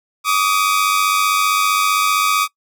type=tone pair together; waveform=sawtooth; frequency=1149.1 / 1244.5 Hz; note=D6 / D#6; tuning=-38 / 0 cents; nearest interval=minor second; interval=138 cents; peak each=-13 dBFS; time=0.24-2.48 s; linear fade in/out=50 ms; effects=noise-tail reverb RT60 0.1 s tail -23 dB re dry